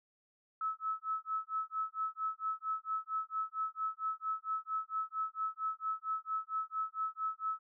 sine tone with tremolo, 1299 Hz, E6, 26 cents flat, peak -31 dBFS, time 0.61-7.59 s, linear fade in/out 2 ms, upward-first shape sine, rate 4.4 Hz, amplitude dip 100%, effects none

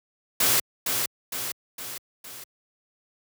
white noise with echo, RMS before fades -21 dBFS, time 0.4-0.6 s, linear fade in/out 5 ms, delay 460 ms, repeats 4, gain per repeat -5 dB, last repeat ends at 2.44 s, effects high-pass 80 Hz 12 dB/octave

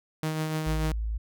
sawtooth tone with tremolo, 156.6 Hz, D#3, 11 cents sharp, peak -22 dBFS, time 0.23-0.92 s, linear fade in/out 0 ms, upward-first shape triangle, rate 6.8 Hz, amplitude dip 40%
sine tone, 54.7 Hz, A1, 9 cents flat, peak -27 dBFS, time 0.66-1.18 s, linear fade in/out 10 ms
effects none

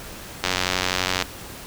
click train, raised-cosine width 0.2 ms, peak -3 dBFS, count 73, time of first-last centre 0.44-1.223 s, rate 91.9 Hz, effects pink hiss -38 dBFS RMS until 1.66 s

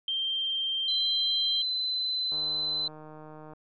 sine tone with pitch glide, 3159 to 3186 Hz, G7 to G7, +13 to +27 cents, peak -27 dBFS, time 0.08-1.62 s, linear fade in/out 2 ms, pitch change +14 cents, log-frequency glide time 0.88-1.07 s
sine tone, 4038 Hz, B7, 38 cents sharp, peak -27 dBFS, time 0.88-2.88 s, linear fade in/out 5 ms
click train, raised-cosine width 1 ms, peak -33 dBFS, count 188, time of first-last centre 2.32-3.534 s, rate 154 Hz
effects none

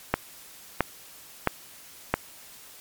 click train, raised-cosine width 0.5 ms, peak -5 dBFS, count 4, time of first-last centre 0.14-2.14 s, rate 1.5 Hz, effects white hiss -48 dBFS RMS until 2.8 s + MP3 96 kbps

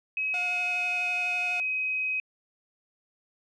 sine tone with pitch glide, 2549 to 2528 Hz, D#7 to D#7, +41 to +27 cents, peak -26 dBFS, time 0.17-2.2 s, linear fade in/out 2 ms, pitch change -14 cents, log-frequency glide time 0.28-1.01 s
sawtooth tone with vibrato, 716 Hz, F5, 43 cents sharp, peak -31 dBFS, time 0.34-1.6 s, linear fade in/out 0 ms, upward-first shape sine, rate 12 Hz, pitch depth 11 cents each way
effects low-pass 7000 Hz 12 dB/octave

